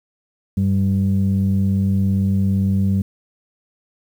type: tone pair together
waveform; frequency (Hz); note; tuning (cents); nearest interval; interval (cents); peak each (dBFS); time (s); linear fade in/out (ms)
sine; 96.73 / 194.3; G2 / G3; -23 / -15; octave; 1208; -16; 0.57-3.02; 5
effects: tanh soft clip ceiling -10 dBFS + 8-bit